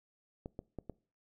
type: clicks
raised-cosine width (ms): 2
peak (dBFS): -28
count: 4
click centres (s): 0.459 / 0.591 / 0.787 / 0.897
effects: noise-tail reverb RT60 0.4 s tail -23 dB re dry